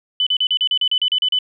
sine tone bursts, 3000 Hz, F#7, 23 cents sharp, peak -14 dBFS, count 12, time 0.2-1.388 s, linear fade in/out 2 ms, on 66 ms, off 36 ms, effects 9-bit

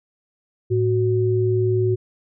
sine tone pair together, 110 / 370 Hz, A2 / F#4, 0 / 0 cents, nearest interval octave + major sixth, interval 2100 cents, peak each -19 / -19 dBFS, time 0.7-1.96 s, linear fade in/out 20 ms, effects none

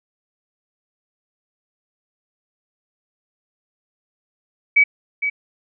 sine tone with echo, 2276 Hz, C#7, 45 cents sharp, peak -9 dBFS, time 4.76-4.84 s, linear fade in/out 10 ms, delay 460 ms, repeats 1, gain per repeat -9 dB, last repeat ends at 5.3 s, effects none

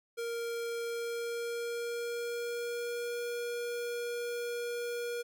square tone with pitch glide, 466.7 to 477.3 Hz, A#4 to A#4, +2 to +41 cents, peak -35 dBFS, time 0.17-5.23 s, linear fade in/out 20 ms, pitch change +39 cents, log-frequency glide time 0.84-3.2 s, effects none

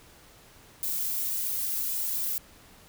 violet noise with flanger, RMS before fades -30 dBFS, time 0.83-2.38 s, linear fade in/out 0 ms, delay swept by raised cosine 2 to 2.52 ms, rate 1.8 Hz, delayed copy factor +0.75, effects pink hiss -54 dBFS RMS until 2.88 s

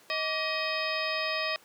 harmonic tone with a mistuned harmonic, 630 Hz, D#5, 21 cents sharp, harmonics 1 / 2 / 3 / 4 / 5 / 6 / 7 / 8, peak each -34 / -36 / -35 / -34 / -41 / -40 / -42 / -37 dBFS, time 0.1-1.56 s, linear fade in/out 0 ms, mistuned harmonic 2, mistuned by -150 cents, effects pink hiss -57 dBFS RMS until 1.64 s + high-pass 300 Hz 12 dB/octave

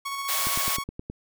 sawtooth tone with tremolo, 1108.7 Hz, C#6, in tune, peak -25 dBFS, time 0.05-0.84 s, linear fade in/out 10 ms, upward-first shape square, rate 15 Hz, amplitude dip 25%
white high-pass noise, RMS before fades -27 dBFS, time 0.28-0.77 s, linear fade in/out 10 ms, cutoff 500 Hz, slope 48 dB/octave
click train, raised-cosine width 3 ms, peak -21 dBFS, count 7, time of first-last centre 0.47-1.1 s, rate 9.53 Hz
effects none

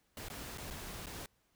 pink noise with dropouts, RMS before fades -45 dBFS, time 0.17-1.26 s, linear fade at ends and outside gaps 1 ms, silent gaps 0.285-0.3 / 0.575-0.582 / 0.703-0.708 / 1.059-1.068 s, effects pink hiss -75 dBFS RMS until 1.55 s

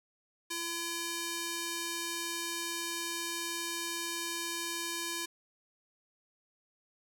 square tone with band-pass filter, 338.8 Hz, E4, 48 cents sharp, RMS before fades -37 dBFS, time 0.5-5.26 s, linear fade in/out 10 ms, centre 7200 Hz, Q 0.53, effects none

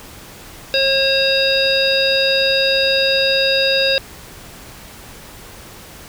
harmonic tone, 540 Hz, C#5, 45 cents flat, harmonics 1 / 3 / 5 / 7 / 9, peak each -17 / -23 / -20 / -19 / -20 dBFS, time 0.74-3.98 s, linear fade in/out 0 ms, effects pink hiss -38 dBFS RMS until 6.08 s

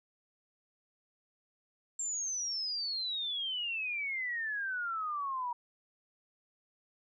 sine exponential sweep, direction down, 7459 to 948 Hz, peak -33 dBFS, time 1.99-5.53 s, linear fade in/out 5 ms, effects none

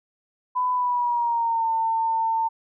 sine tone with pitch glide, 1000 to 901.3 Hz, B5 to A5, +21 to +41 cents, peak -20 dBFS, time 0.55-2.49 s, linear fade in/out 20 ms, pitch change -180 cents, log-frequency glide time 0.73-1.68 s, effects none

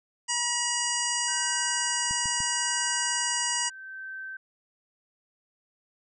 harmonic tone, 962 Hz, B5, 46 cents flat, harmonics 1 / 2 / 3 / 5 / 6 / 7 / 8 / 9, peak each -34 / -34 / -34 / -34 / -34 / -34 / -34 / -34 dBFS, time 0.28-3.7 s, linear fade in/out 20 ms
sine tone with tremolo, 1549 Hz, G6, 21 cents flat, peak -35 dBFS, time 1.28-4.37 s, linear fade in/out 5 ms, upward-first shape sine, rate 0.77 Hz, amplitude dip 65%
click train, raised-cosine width 5 ms, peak -28 dBFS, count 3, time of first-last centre 2.11-2.404 s, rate 6.8 Hz
effects none

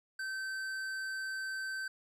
sine tone with tanh clipping, 1546 Hz, G6, 24 cents flat, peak -38 dBFS, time 0.19-1.88 s, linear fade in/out 5 ms, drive 13 dB, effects none

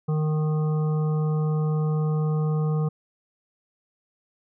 harmonic tone, 154 Hz, D#3, 17 cents flat, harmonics 1 / 3 / 5 / 7 / 8, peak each -21 / -32 / -40 / -43 / -42 dBFS, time 0.08-2.89 s, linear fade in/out 10 ms, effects none

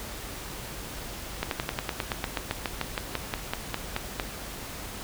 slowing click train, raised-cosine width 0.3 ms, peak -11 dBFS, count 20, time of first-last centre 1.43-4.198 s, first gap 82 ms, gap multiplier 1.06, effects added 50 Hz sine -45 dBFS peak until 5.03 s + pink hiss -39 dBFS RMS until 5.03 s

